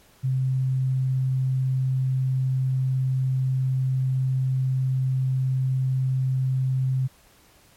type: tone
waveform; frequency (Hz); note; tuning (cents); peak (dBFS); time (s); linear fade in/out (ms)
sine; 130.81; C3; 0; -20; 0.23-7.08; 20
effects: pink hiss -56 dBFS RMS until 7.76 s + MP3 64 kbps